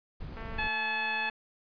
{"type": "noise", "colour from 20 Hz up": "brown", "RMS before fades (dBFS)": -39, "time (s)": [0.2, 0.68], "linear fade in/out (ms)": 10}
{"type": "click train", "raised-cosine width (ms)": 0.5, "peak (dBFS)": -30, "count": 209, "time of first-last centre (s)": [0.37, 1.299], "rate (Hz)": 224}
{"type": "harmonic tone", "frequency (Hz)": 861, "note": "A5", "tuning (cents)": -38, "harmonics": [1, 2, 3, 4, 5], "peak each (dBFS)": [-35, -33, -33, -42, -47], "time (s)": [0.58, 1.3], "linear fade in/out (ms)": 10}
{"effects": ["resampled to 11025 Hz"]}